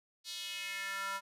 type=tone with high-pass filter sweep; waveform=square; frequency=196 Hz; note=G3; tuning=in tune; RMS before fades=-40 dBFS; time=0.24-1.21 s; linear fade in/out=50 ms; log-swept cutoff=4200 to 1100 Hz; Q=2.9; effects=resampled to 32000 Hz